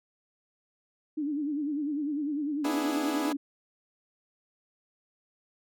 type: tone with vibrato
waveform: sine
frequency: 293.7 Hz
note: D4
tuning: in tune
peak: -28 dBFS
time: 1.17-3.37 s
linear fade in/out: 10 ms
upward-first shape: sine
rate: 10 Hz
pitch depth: 97 cents each way
type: chord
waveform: 15% pulse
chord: E dominant seventh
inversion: second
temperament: equal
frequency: 246.9 / 293.7 / 329.6 / 415.3 Hz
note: B3 / D4 / E4 / G#4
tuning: 0 / 0 / 0 / 0 cents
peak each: -30 dBFS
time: 2.64-3.33 s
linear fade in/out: 10 ms
effects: none